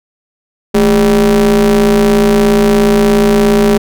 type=ring-modulated tone; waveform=square; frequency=94.5 Hz; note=F#2; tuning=37 cents sharp; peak=-4 dBFS; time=0.74-3.78 s; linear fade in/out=10 ms; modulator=312 Hz; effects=none